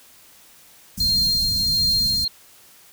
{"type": "band-stop noise", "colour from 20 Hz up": "pink", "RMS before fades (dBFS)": -29, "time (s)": [0.97, 2.25], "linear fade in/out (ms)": 10, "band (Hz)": [240, 5400], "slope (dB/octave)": 48}
{"type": "tone with tremolo", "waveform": "sine", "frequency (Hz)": 4202, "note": "C8", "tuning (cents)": 7, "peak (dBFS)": -16, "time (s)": [1, 2.28], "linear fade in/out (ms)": 5, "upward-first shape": "triangle", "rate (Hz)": 1.4, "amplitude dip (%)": 35}
{"effects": ["white hiss -50 dBFS RMS until 2.92 s"]}